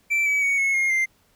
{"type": "tone with pitch steps", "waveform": "triangle", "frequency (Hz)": [2335, 2284, 2235, 2186, 2139, 2092], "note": ["D7", "D7", "C#7", "C#7", "C7", "C7"], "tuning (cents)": [-11, -49, 14, -25, 38, -1], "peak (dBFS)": -17, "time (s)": [0.1, 1.06], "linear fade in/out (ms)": 20, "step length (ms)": 160, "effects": ["pink hiss -62 dBFS RMS until 1.35 s"]}